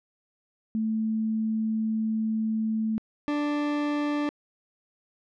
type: tone pair in turn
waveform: sine / 40% pulse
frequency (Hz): 220 / 293.7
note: A3 / D4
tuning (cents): 0 / 0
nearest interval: perfect fourth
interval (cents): 500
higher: second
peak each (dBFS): -24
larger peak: neither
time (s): 0.75-2.98 / 3.28-4.29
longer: first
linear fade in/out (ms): 0
effects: low-pass 3000 Hz 12 dB/octave